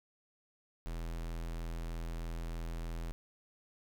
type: tone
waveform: square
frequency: 41.59 Hz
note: E1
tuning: 16 cents sharp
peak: -38 dBFS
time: 0.86-3.12 s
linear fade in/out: 0 ms
effects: none